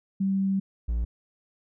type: tone pair in turn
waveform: sine / triangle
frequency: 193.8 / 57.8 Hz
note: G3 / A#1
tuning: -20 / -14 cents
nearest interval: octave + major sixth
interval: 2094 cents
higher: first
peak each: -22 dBFS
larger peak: neither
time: 0.2-0.6 / 0.88-1.05 s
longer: first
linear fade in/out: 10 ms
effects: none